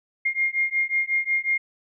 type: beating tone pair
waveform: sine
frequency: 2123 / 2128.5 Hz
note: C7 / C7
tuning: +25 / +29 cents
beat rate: 5.5 Hz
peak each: -24 dBFS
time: 0.25-1.58 s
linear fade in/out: 10 ms
effects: none